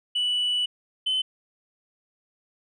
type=tone pair in turn; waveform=sine; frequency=2960 / 3045 Hz; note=F#7 / F#7; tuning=0 / +49 cents; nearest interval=unison; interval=49 cents; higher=second; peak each=-20 dBFS; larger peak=neither; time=0.15-0.66 / 1.06-1.22 s; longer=first; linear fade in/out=10 ms; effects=tanh soft clip ceiling -20 dBFS